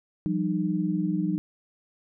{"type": "tone cluster", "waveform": "sine", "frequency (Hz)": [172.3, 192.6, 305.3], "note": ["F3", "G3", "D#4"], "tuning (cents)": [-23, -30, -33], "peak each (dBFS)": -28, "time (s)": [0.26, 1.38], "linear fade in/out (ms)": 0, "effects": []}